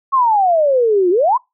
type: exponential two-way sweep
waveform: sine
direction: down then up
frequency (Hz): 1108.7 to 343.9 to 1085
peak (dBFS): -10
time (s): 0.12-1.38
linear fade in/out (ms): 20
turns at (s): 1.1
effects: noise-tail reverb RT60 0.2 s tail -25 dB re dry